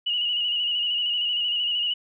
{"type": "tone with vibrato", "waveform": "sine", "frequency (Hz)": 2902, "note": "F#7", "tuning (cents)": -34, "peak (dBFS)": -22, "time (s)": [0.06, 1.94], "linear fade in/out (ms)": 10, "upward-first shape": "square", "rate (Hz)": 13, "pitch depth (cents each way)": 32, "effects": []}